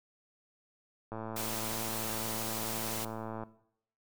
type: click train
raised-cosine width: 1 ms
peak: -26 dBFS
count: 258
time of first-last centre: 1.12-3.435 s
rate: 111 Hz
type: noise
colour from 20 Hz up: white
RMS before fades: -38 dBFS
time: 1.36-3.05 s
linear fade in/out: 5 ms
effects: noise-tail reverb RT60 0.7 s tail -17 dB re dry